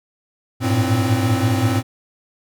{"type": "tone cluster", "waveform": "square", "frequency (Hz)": [100.6, 110.1, 115.8, 262.1], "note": ["G2", "A2", "A#2", "C4"], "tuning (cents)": [45, 2, -11, 3], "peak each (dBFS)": -22, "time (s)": [0.6, 1.83], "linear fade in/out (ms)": 50, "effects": []}